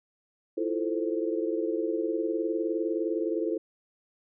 sine chord, F major seventh, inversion third, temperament equal, 329.6 / 349.2 / 440 / 523.3 Hz, E4 / F4 / A4 / C5, 0 / 0 / 0 / 0 cents, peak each -30 / -33 / -31 / -35 dBFS, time 0.57-3.58 s, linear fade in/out 10 ms, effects none

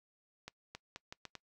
accelerating click train, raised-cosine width 0.2 ms, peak -27 dBFS, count 6, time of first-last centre 0.48-1.353 s, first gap 270 ms, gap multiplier 0.78, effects noise-tail reverb RT60 0.1 s tail -22 dB re dry

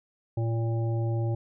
harmonic tone, 114.6 Hz, A#2, 29 cents flat, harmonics 1 / 3 / 5 / 7, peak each -25 / -35 / -39 / -42 dBFS, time 0.37-1.35 s, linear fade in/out 5 ms, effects none

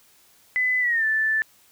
sine tone with pitch glide, 2008 to 1758.2 Hz, B6 to A6, +28 to -2 cents, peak -19 dBFS, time 0.56-1.42 s, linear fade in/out 0 ms, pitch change -230 cents, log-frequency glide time 0.8-1.05 s, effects white hiss -57 dBFS RMS until 1.71 s

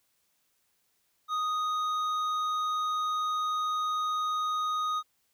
sine tone with hard clipping, 1244.5 Hz, D#6, in tune, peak -29 dBFS, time 1.28-5.03 s, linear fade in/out 50 ms, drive 7 dB, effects white hiss -73 dBFS RMS until 5.33 s

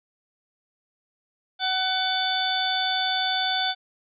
harmonic tone with a mistuned harmonic, 750 Hz, F#5, 23 cents sharp, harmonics 1 / 2 / 3 / 4 / 5 / 6, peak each -27 / -29 / -37 / -36 / -26 / -33 dBFS, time 1.59-3.75 s, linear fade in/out 50 ms, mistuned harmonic 5, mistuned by -110 cents, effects none

